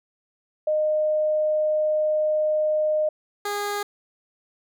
sine / 15% pulse tone pair in turn, 614 / 409.8 Hz, D#5 / G#4, -23 / -23 cents, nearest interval perfect fifth, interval 700 cents, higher first, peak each -19 dBFS, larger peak neither, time 0.67-3.09 / 3.45-3.83 s, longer first, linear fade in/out 5 ms, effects none

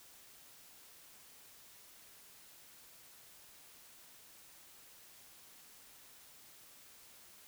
silence, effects white hiss -59 dBFS RMS until 7.47 s

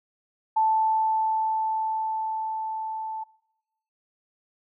sine tone with level ramp, 879 Hz, A5, 2 cents flat, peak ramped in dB -18 to -30 dBFS, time 0.56-3.24 s, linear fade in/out 10 ms, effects noise-tail reverb RT60 1.0 s tail -24 dB re dry

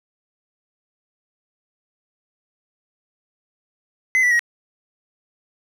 triangle tone with pitch steps, 2043 / 1966 / 1895 Hz, C7 / B6 / A#6, -42 / -8 / +28 cents, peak -12 dBFS, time 4.15-4.393 s, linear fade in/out 0 ms, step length 81 ms, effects none

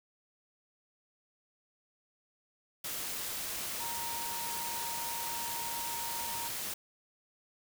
sine tone in noise, 932.3 Hz, A#5, in tune, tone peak -40 dBFS, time 3.8-6.48 s, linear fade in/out 5 ms, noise white, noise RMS -38 dBFS, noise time 2.84-6.74 s, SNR -5 dB, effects none

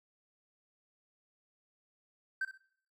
triangle tone with echo, 1550 Hz, G6, 20 cents flat, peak -28 dBFS, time 2.41-2.45 s, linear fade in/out 5 ms, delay 63 ms, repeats 2, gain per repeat -13 dB, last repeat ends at 2.576 s, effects noise-tail reverb RT60 0.6 s tail -22 dB re dry + tanh soft clip ceiling -27 dBFS

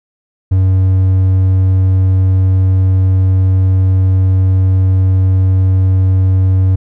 triangle tone, 94.1 Hz, F#2, 30 cents sharp, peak -5 dBFS, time 0.51-6.76 s, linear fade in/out 10 ms, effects none

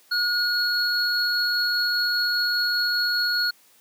triangle tone pair together, 1442 / 4331 Hz, F#6 / C#8, -45 / -41 cents, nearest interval octave + perfect fifth, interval 1904 cents, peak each -22 dBFS, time 0.11-3.51 s, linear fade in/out 10 ms, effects white hiss -57 dBFS RMS until 3.8 s + high-pass 150 Hz 12 dB/octave

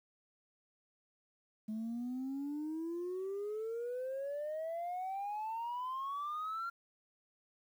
sine exponential sweep, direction up, 213.2 to 1391 Hz, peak -35 dBFS, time 1.68-6.7 s, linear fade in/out 10 ms, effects tanh soft clip ceiling -35 dBFS + 11-bit

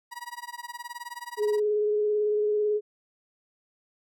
30% pulse tone with tremolo, 961 Hz, B5, 48 cents flat, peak -31 dBFS, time 0.11-1.6 s, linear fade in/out 20 ms, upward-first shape sine, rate 19 Hz, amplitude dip 95%
sine tone with vibrato, 420.5 Hz, G#4, 22 cents sharp, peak -22 dBFS, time 1.37-2.81 s, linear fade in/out 50 ms, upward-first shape sine, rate 18 Hz, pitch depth 19 cents each way
effects none

